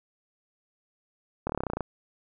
slowing click train, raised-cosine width 1 ms, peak -15 dBFS, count 12, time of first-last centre 1.47-1.807 s, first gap 25 ms, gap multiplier 1.04, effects none

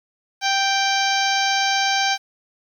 harmonic tone, 784 Hz, G5, in tune, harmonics 1 / 2 / 3 / 4 / 5 / 6 / 7 / 8, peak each -21 / -24 / -26 / -27 / -28 / -29 / -29 / -30 dBFS, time 0.41-2.18 s, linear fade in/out 50 ms, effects 8-bit

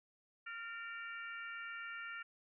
harmonic tone with a mistuned harmonic, 464 Hz, A#4, 8 cents flat, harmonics 3 / 4 / 5 / 6, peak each -46 / -49 / -51 / -54 dBFS, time 0.46-2.23 s, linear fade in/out 10 ms, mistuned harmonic 4, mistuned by -40 cents, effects none

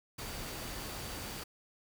sine tone in noise, 4622 Hz, D8, 28 cents flat, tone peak -53 dBFS, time 0.18-1.44 s, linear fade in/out 10 ms, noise pink, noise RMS -42 dBFS, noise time 0.18-1.44 s, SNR -14 dB, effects none

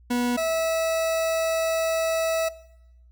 40% pulse tone pair in turn, 243.9 / 651.1 Hz, B3 / E5, -21 / -22 cents, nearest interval octave + perfect fourth, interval 1699 cents, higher second, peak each -21 / -22 dBFS, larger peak first, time 0.1-0.37 / 0.37-2.49 s, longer second, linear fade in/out 10 ms, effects noise-tail reverb RT60 0.8 s tail -18 dB re dry + added 60 Hz sine -50 dBFS peak until 3.11 s

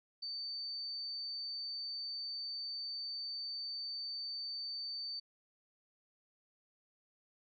sine tone, 4570 Hz, D8, 48 cents flat, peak -39 dBFS, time 0.22-5.2 s, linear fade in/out 10 ms, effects none

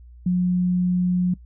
sine tone, 180 Hz, F#3, 47 cents flat, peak -17 dBFS, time 0.26-1.34 s, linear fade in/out 5 ms, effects noise-tail reverb RT60 0.1 s tail -22 dB re dry + added 60 Hz sine -42 dBFS peak until 1.45 s

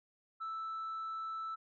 sine tone, 1318.5 Hz, E6, in tune, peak -36 dBFS, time 0.4-1.56 s, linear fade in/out 20 ms, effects tanh soft clip ceiling -36 dBFS

